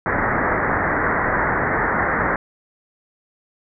white low-pass noise, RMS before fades -20 dBFS, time 0.06-2.36 s, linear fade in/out 2 ms, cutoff 2000 Hz, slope 96 dB/octave, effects none

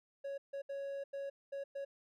triangle tone bursts at uneven times, 555 Hz, C#5, 2 cents sharp, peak -37 dBFS, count 6, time 0.24-0.38 / 0.53-0.62 / 0.69-1.04 / 1.13-1.3 / 1.52-1.64 / 1.75-1.85 s, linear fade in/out 10 ms, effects none

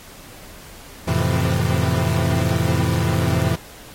40% pulse chord, F major seventh, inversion none, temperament equal with one note detuned, 87.91 / 110 / 130.81 / 164.81 Hz, F2 / A2 / C3 / E3, +12 / 0 / 0 / 0 cents, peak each -22 dBFS, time 1.07-3.56 s, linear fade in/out 10 ms, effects pink hiss -42 dBFS RMS until 3.94 s + AAC 48 kbps

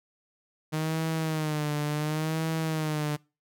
sawtooth tone with vibrato, 154.6 Hz, D#3, 11 cents flat, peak -23 dBFS, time 0.72-3.17 s, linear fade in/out 20 ms, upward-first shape sine, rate 0.7 Hz, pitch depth 72 cents each way, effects noise-tail reverb RT60 0.3 s tail -24 dB re dry

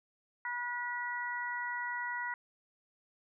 harmonic tone, 485.1 Hz, B4, 31 cents flat, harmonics 2 / 3 / 4, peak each -39 / -40 / -38 dBFS, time 0.45-2.34 s, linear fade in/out 2 ms, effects none

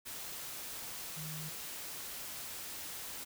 sine tone in noise, 155.56 Hz, D#3, in tune, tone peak -43 dBFS, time 1.16-1.5 s, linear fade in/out 20 ms, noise white, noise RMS -44 dBFS, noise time 0.05-3.25 s, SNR -2 dB, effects none

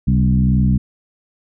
sine tone with frequency modulation, 134.8 Hz, C#3, 48 cents flat, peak -11 dBFS, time 0.07-0.78 s, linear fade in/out 10 ms, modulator 62.4 Hz, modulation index 1.4, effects none

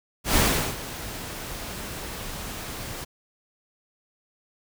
pink noise with ADSR envelope, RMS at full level -19 dBFS, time 0.24-3.05 s, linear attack 120 ms, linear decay 390 ms, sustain -16 dB, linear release 15 ms, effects none

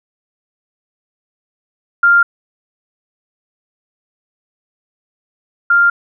sine tone pair in turn, 1396.9 / 1396.9 Hz, F6 / F6, 0 / 0 cents, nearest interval unison, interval 0 cents, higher neither, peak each -6 / -7 dBFS, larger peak first, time 2.03-2.23 / 5.7-5.9 s, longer neither, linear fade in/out 5 ms, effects none

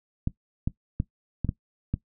clicks, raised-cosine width 5 ms, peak -13 dBFS, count 6, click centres 0.274 / 0.675 / 1.001 / 1.447 / 1.491 / 1.94 s, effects noise-tail reverb RT60 0.1 s tail -17 dB re dry

